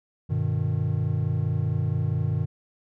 triangle chord, G augmented, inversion none, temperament just, 98 / 122.5 / 153.12 Hz, G2 / B2 / D#3, 0 / -14 / -27 cents, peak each -25 dBFS, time 0.29-2.46 s, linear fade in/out 20 ms, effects none

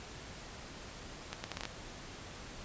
accelerating click train, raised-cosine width 0.2 ms, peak -20 dBFS, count 7, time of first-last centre 1.33-1.654 s, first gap 110 ms, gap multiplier 0.7, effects pink hiss -48 dBFS RMS until 2.64 s + resampled to 16000 Hz

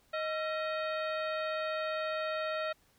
harmonic tone with a mistuned harmonic, 626 Hz, D#5, 10 cents sharp, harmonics 1 / 2 / 3 / 4 / 5 / 6 / 7, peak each -34 / -38 / -42 / -45 / -50 / -48 / -51 dBFS, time 0.13-2.73 s, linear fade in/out 10 ms, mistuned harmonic 2, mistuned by +140 cents, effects pink hiss -68 dBFS RMS until 2.98 s

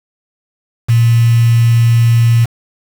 sine tone with quantisation, 116.54 Hz, A#2, in tune, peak -6 dBFS, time 0.88-2.46 s, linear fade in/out 20 ms, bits 4, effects none

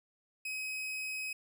40% pulse tone, 2536 Hz, D#7, 32 cents sharp, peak -35 dBFS, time 0.45-1.33 s, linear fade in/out 5 ms, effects none

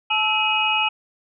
sine tone cluster, 866 / 1312 / 2525 / 2894 Hz, A5 / E6 / D#7 / F#7, -28 / -9 / +25 / -39 cents, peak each -23 / -28 / -21 / -23 dBFS, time 0.1-0.89 s, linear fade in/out 10 ms, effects none

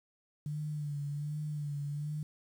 sine tone with vibrato, 147.5 Hz, D3, 8 cents sharp, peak -34 dBFS, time 0.46-2.23 s, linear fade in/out 2 ms, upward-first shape sine, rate 1.3 Hz, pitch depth 46 cents each way, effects 10-bit

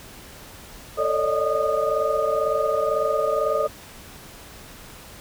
sine tone cluster, 444.6 / 560 / 596 / 618 / 1230 Hz, A4 / C#5 / D5 / D#5 / D#6, +18 / +18 / +25 / -12 / -20 cents, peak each -26 dBFS, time 0.97-3.68 s, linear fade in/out 20 ms, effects pink hiss -43 dBFS RMS until 5.2 s

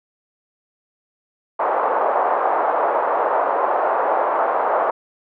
pink band-pass noise, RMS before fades -19 dBFS, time 1.59-4.91 s, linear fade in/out 10 ms, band 560 to 1100 Hz, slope 24 dB/octave, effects none

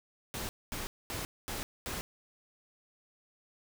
pink noise bursts, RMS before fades -38 dBFS, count 5, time 0.34-2.01 s, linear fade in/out 0 ms, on 150 ms, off 230 ms, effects none

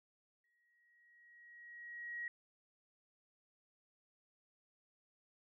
sine tone with exponential growth, 1900 Hz, A#6, 33 cents sharp, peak -39 dBFS, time 0.44-2.28 s, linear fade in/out 2 ms, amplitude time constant 400 ms, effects none

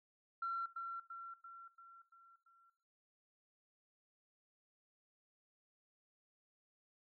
sine tone with echo, 1361 Hz, F6, 45 cents flat, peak -36 dBFS, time 0.42-0.66 s, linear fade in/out 5 ms, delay 340 ms, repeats 6, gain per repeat -5 dB, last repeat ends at 2.7 s, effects noise-tail reverb RT60 0.7 s tail -18 dB re dry + tanh soft clip ceiling -32 dBFS

